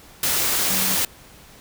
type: tone in noise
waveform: sine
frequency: 188.2 Hz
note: F#3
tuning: 30 cents sharp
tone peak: -30 dBFS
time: 0.7-0.95 s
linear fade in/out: 2 ms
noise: white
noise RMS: -21 dBFS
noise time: 0.23-1.05 s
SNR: -12 dB
effects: pink hiss -47 dBFS RMS until 1.6 s